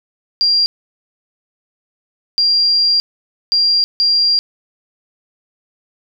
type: tone bursts at uneven times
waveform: sine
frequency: 4768 Hz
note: D8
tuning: 25 cents sharp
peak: -10 dBFS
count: 4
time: 0.41-0.66 / 2.38-3 / 3.52-3.84 / 4-4.39 s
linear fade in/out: 0 ms
effects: 8-bit